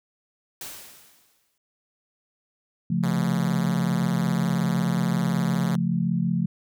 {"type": "noise with exponential decay", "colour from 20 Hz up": "white", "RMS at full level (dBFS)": -35, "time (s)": [0.61, 1.58], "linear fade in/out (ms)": 2, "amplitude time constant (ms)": 210}
{"type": "chord", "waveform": "sine", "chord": "Db augmented", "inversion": "none", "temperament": "equal", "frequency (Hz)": [138.59, 174.61, 220], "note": ["Db3", "F3", "A3"], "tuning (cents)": [0, 0, 0], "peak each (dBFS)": [-28, -23, -27], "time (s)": [2.9, 6.46], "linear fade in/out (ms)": 5}
{"type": "tone with vibrato", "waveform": "5% pulse", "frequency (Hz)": 130, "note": "C3", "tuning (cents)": -11, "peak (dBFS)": -20, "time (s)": [3.03, 5.76], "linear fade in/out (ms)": 2, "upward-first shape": "square", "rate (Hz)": 19, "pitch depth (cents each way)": 130}
{"effects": []}